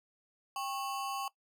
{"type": "ring-modulated tone", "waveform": "square", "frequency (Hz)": 943, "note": "A#5", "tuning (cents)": 20, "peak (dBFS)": -33, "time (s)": [0.56, 1.28], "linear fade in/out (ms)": 2, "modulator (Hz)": 151, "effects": ["noise-tail reverb RT60 0.1 s tail -19 dB re dry"]}